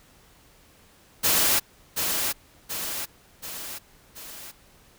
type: noise with echo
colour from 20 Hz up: white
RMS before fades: -21 dBFS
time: 1.23-1.6 s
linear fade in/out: 20 ms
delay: 730 ms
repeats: 4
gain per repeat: -5 dB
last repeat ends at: 4.52 s
effects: pink hiss -56 dBFS RMS until 4.98 s